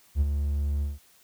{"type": "tone with ADSR envelope", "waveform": "triangle", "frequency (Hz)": 72, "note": "D2", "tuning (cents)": -34, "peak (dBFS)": -15, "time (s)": [0.15, 0.99], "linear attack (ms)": 59, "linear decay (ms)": 31, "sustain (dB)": -7, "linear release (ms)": 170, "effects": ["tanh soft clip ceiling -12 dBFS", "white hiss -59 dBFS RMS until 1.23 s"]}